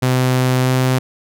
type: tone with pitch glide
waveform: sawtooth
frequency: 127.9 to 129.01 Hz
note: C3 to C3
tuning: -39 to -24 cents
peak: -9 dBFS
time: 0.02-0.99 s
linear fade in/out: 10 ms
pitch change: +15 cents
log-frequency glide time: 0.6-0.73 s
effects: none